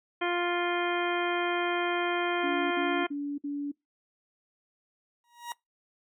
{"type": "harmonic tone", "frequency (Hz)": 350, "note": "F4", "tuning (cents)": 4, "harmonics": [1, 2, 3, 4, 5, 6, 7, 9], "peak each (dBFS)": [-30, -33, -35, -36, -37, -38, -38, -40], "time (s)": [0.21, 3.07], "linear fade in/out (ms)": 10}
{"type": "tone bursts", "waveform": "sine", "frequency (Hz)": 286.8, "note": "D4", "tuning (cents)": -41, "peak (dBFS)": -30, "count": 4, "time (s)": [2.43, 3.718], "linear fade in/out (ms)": 10, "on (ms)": 280, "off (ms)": 56}
{"type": "tone with exponential growth", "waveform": "40% pulse", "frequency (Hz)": 951, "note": "A#5", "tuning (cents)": 34, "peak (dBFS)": -31, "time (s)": [5.24, 5.52], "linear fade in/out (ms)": 1, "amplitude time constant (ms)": 60}
{"effects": ["noise-tail reverb RT60 0.2 s tail -24 dB re dry", "AAC 64 kbps"]}